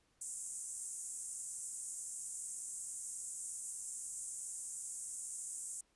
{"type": "band-pass noise", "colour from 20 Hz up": "white", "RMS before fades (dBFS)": -45, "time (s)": [0.21, 5.81], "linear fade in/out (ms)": 5, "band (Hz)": [7200, 9400], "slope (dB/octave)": 48, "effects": ["pink hiss -75 dBFS RMS until 5.95 s", "resampled to 24000 Hz"]}